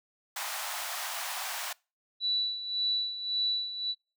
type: high-pass noise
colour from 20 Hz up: pink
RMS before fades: -36 dBFS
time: 0.36-1.73 s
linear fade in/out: 5 ms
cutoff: 670 Hz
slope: 48 dB/octave
type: tone with tremolo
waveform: sine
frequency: 3951 Hz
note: B7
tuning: in tune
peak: -25 dBFS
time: 2.2-3.95 s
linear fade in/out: 50 ms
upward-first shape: sine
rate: 1.8 Hz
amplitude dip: 70%
effects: noise-tail reverb RT60 0.3 s tail -25 dB re dry